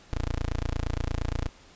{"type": "tone", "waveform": "15% pulse", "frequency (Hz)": 28.6, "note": "A#0", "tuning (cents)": -32, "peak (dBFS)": -21, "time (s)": [0.13, 1.49], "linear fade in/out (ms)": 0, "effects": ["pink hiss -54 dBFS RMS until 1.75 s", "resampled to 16000 Hz"]}